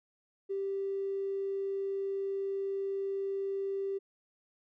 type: tone with tanh clipping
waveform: triangle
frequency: 392 Hz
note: G4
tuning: in tune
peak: -31 dBFS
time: 0.49-3.99 s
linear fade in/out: 20 ms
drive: 2 dB
effects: none